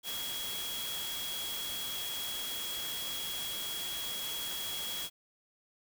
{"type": "tone in noise", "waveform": "sine", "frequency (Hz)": 3322, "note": "G#7", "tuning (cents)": 0, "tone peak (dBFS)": -38, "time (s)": [0.03, 5.1], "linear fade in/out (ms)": 50, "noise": "white", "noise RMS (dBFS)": -40, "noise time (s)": [0.03, 5.1], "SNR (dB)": -1, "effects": []}